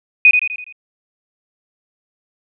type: tone with echo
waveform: sine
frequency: 2489 Hz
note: D#7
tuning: in tune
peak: -4 dBFS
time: 0.25-0.31 s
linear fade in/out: 2 ms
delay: 83 ms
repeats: 5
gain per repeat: -6 dB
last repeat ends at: 0.725 s
effects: none